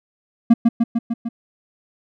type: tone with echo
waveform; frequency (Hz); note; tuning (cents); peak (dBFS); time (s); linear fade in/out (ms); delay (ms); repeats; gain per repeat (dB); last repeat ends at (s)
triangle; 232.1; A#3; -7; -4; 0.5-0.54; 10; 150; 5; -3; 1.29
effects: none